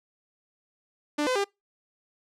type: tone with pitch steps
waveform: sawtooth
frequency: 295.9 / 509 / 400 Hz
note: D4 / C5 / G4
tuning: +13 / -48 / +35 cents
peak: -20 dBFS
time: 1.18-1.444 s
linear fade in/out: 10 ms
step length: 88 ms
effects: noise-tail reverb RT60 0.2 s tail -25 dB re dry + low-pass 8000 Hz 12 dB/octave